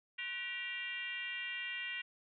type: tone with frequency modulation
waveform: sine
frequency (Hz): 2356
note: D7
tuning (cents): +5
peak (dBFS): -38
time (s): 0.18-2.02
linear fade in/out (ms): 10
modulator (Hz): 431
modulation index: 1.6
effects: none